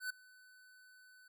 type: tone with ADSR envelope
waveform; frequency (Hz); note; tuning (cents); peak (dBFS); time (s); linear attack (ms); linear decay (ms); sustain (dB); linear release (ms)
square; 1505; F#6; +29; -36; 0-1.28; 100; 6; -24; 5
effects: none